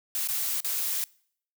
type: noise with dropouts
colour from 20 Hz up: blue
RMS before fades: -29 dBFS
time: 0.15-1.04 s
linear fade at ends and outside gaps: 0 ms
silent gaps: 0.274-0.287 / 0.604-0.646 s
effects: noise-tail reverb RT60 0.6 s tail -24 dB re dry